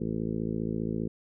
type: harmonic tone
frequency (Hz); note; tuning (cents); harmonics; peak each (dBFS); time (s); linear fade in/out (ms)
55; A1; 0; 1 / 2 / 3 / 4 / 5 / 6 / 7 / 8 / 9; -43 / -39 / -34 / -33 / -41 / -37 / -39 / -40 / -45; 0-1.08; 10
effects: none